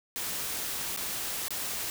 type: noise with dropouts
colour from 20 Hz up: white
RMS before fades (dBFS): -34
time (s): 0.16-1.9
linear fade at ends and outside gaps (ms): 0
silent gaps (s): 0.963-0.973 / 1.482-1.506
effects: none